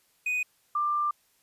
triangle / sine tone pair in turn, 2489 / 1187.6 Hz, D#7 / D6, 0 / +19 cents, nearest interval octave + minor second, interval 1281 cents, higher first, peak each -24 dBFS, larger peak neither, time 0.26-0.43 / 0.75-1.11 s, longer second, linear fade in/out 5 ms, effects white hiss -67 dBFS RMS until 1.42 s + resampled to 32000 Hz

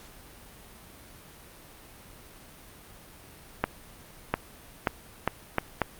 accelerating click train, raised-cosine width 0.5 ms, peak -8 dBFS, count 6, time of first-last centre 3.64-5.817 s, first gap 700 ms, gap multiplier 0.76, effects pink hiss -50 dBFS RMS until 5.99 s + Opus 48 kbps

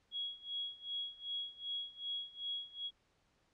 sine tone with tremolo, 3322 Hz, G#7, in tune, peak -36 dBFS, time 0.11-2.91 s, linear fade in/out 50 ms, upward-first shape sine, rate 2.6 Hz, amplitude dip 90%, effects pink hiss -75 dBFS RMS until 3.53 s + low-pass 6000 Hz 12 dB/octave

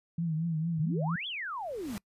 sine tone with vibrato, 162.6 Hz, E3, 23 cents flat, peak -28 dBFS, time 0.18-1.16 s, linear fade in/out 5 ms, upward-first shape triangle, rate 4.4 Hz, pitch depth 100 cents each way
sine exponential two-way sweep, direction up then down, 111.7 to 3520 to 186.4 Hz, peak -34 dBFS, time 0.78-1.98 s, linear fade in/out 10 ms, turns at 1.27 s
pink noise with exponential growth, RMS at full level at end -41 dBFS, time 1.42-1.98 s, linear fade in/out 1 ms, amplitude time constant 120 ms
effects noise-tail reverb RT60 0.1 s tail -25 dB re dry + resampled to 32000 Hz

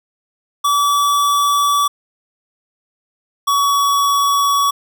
square tone pair in turn, 1149 / 1129.3 Hz, D6 / C#6, -38 / +32 cents, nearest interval unison, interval 30 cents, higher first, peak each -13 dBFS, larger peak neither, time 0.64-1.88 / 3.47-4.71 s, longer neither, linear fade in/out 10 ms, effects none

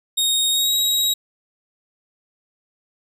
sawtooth tone with pitch glide, 3729 to 3821 Hz, A#7 to A#7, 0 to +42 cents, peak -14 dBFS, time 0.17-1.14 s, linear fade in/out 10 ms, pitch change +42 cents, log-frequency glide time 0.51-0.72 s, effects none

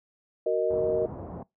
sine chord, D# minor, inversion first, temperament just, 373.4 / 466.7 / 622.3 Hz, F#4 / A#4 / D#5, +16 / +2 / 0 cents, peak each -29 / -26 / -27 dBFS, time 0.46-1.06 s, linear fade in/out 5 ms
pink low-pass noise, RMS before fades -37 dBFS, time 0.7-1.43 s, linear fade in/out 5 ms, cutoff 850 Hz, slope 24 dB/octave
effects noise-tail reverb RT60 0.2 s tail -24 dB re dry + high-pass 80 Hz 12 dB/octave

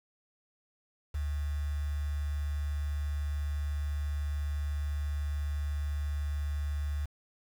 sine tone with quantisation, 73 Hz, D2, 10 cents flat, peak -30 dBFS, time 1.14-7.06 s, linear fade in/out 10 ms, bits 8, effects none

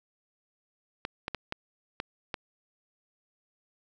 clicks, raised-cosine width 0.3 ms, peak -16 dBFS, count 6, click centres 1.051 / 1.281 / 1.347 / 1.524 / 2.001 / 2.342 s, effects none

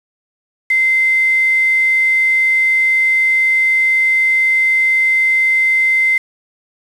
sine tone with quantisation, 2074 Hz, C7, 16 cents flat, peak -10 dBFS, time 0.7-6.18 s, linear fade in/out 5 ms, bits 5, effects low-pass 10000 Hz 12 dB/octave

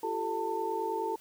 sine tone cluster, 343.5 / 393.1 / 442.5 / 894 Hz, F4 / G4 / A4 / A5, -29 / +5 / +10 / +27 cents, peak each -38 / -37 / -35 / -33 dBFS, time 0.03-1.16 s, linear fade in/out 5 ms, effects white hiss -58 dBFS RMS until 1.2 s

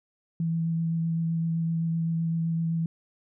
sine tone with vibrato, 164.81 Hz, E3, in tune, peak -24 dBFS, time 0.4-2.86 s, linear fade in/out 2 ms, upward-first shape sine, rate 7.8 Hz, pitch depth 12 cents each way, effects none

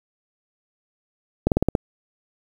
slowing click train, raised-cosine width 2 ms, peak -4 dBFS, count 6, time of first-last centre 1.47-1.752 s, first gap 48 ms, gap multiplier 1.08, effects 7-bit

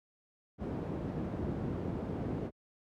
white low-pass noise, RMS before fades -36 dBFS, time 0.58-2.51 s, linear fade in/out 50 ms, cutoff 310 Hz, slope 12 dB/octave, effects high-pass 60 Hz 12 dB/octave + MP3 96 kbps

